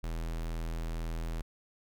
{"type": "tone", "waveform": "square", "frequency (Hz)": 41.02, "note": "E1", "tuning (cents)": -8, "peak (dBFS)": -34, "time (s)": [0.03, 1.42], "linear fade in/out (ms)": 10, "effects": []}